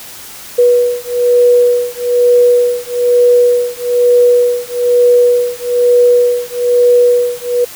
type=beating tone pair; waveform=sine; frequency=486.6 / 487.7 Hz; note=B4 / B4; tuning=-26 / -22 cents; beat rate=1.1 Hz; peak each=-10 dBFS; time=0.58-7.65 s; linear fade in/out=10 ms; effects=white hiss -31 dBFS RMS until 7.75 s